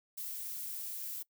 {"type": "noise", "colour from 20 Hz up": "violet", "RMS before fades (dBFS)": -41, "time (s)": [0.17, 1.23], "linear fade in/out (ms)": 10, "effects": ["noise-tail reverb RT60 0.1 s tail -22 dB re dry"]}